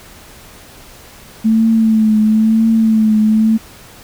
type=tone with vibrato; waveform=sine; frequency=220 Hz; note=A3; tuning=in tune; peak=-8 dBFS; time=1.44-3.58 s; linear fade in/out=20 ms; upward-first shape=triangle; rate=1 Hz; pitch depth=46 cents each way; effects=pink hiss -39 dBFS RMS until 4.03 s